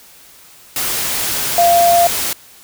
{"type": "tone in noise", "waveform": "sine", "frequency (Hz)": 691, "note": "F5", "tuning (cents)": -19, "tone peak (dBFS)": -8, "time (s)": [1.58, 2.07], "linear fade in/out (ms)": 2, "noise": "white", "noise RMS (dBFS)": -19, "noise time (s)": [0.76, 2.33], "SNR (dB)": 8, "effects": ["white hiss -43 dBFS RMS until 2.63 s"]}